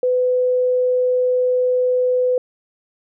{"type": "tone", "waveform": "sine", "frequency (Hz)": 502, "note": "B4", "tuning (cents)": 28, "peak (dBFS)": -14, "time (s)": [0.03, 2.38], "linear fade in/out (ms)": 2, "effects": []}